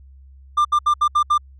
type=tone bursts at uneven times; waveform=triangle; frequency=1193 Hz; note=D6; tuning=27 cents sharp; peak=-11 dBFS; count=6; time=0.57-0.65 / 0.72-0.79 / 0.86-0.94 / 1.01-1.08 / 1.15-1.23 / 1.3-1.38 s; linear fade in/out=10 ms; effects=added 67 Hz sine -42 dBFS peak until 1.59 s + resampled to 24000 Hz